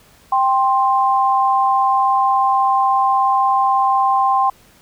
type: tone pair together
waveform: sine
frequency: 787.4 / 1051 Hz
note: G5 / C6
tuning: +8 / +7 cents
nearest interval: perfect fourth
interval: 499 cents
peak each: -15 dBFS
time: 0.32-4.5 s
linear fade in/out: 5 ms
effects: pink hiss -50 dBFS RMS until 4.81 s